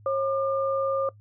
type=tone pair together; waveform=sine; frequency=542 / 1200 Hz; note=C#5 / D6; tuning=-39 / +37 cents; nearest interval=octave + major second; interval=1376 cents; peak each=-23 / -29 dBFS; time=0.06-1.09 s; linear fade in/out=2 ms; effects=noise-tail reverb RT60 0.1 s tail -21 dB re dry + added 104 Hz sine -49 dBFS peak until 1.2 s